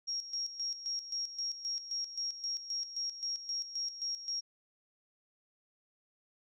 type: tone with tremolo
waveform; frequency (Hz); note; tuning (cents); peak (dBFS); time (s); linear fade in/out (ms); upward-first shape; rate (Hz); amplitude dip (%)
sine; 5588; F8; 0; -33; 0.07-4.41; 20; square; 3.8; 70
effects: none